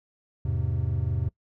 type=chord; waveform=triangle; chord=E augmented; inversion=none; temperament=just; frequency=82.41 / 103.01 / 128.76 Hz; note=E2 / G#2 / B#2; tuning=0 / -14 / -27 cents; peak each=-27 dBFS; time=0.45-1.29 s; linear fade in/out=5 ms; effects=noise-tail reverb RT60 0.1 s tail -21 dB re dry